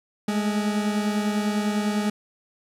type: beating tone pair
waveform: 40% pulse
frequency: 207.7 / 217.7 Hz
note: G#3 / A3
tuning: 0 / -18 cents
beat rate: 10 Hz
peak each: -22 / -29 dBFS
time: 0.28-2.1 s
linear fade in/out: 5 ms
effects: low-pass 11000 Hz 12 dB/octave + 9-bit